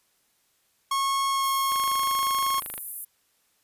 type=tone with pitch glide; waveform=45% pulse; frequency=1093 to 1086.1 Hz; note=C#6 to C#6; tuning=-25 to -36 cents; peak=-23 dBFS; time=0.91-2.6 s; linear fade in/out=5 ms; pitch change=-11 cents; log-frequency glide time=1.29-1.46 s
type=high-pass noise; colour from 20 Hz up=pink; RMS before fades=-34 dBFS; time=1.43-3.05 s; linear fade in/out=10 ms; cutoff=9900 Hz; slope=48 dB/octave
type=click train; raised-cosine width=0.3 ms; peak=-22 dBFS; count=28; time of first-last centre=1.72-2.779 s; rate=25.5 Hz
effects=white hiss -68 dBFS RMS until 3.63 s + resampled to 32000 Hz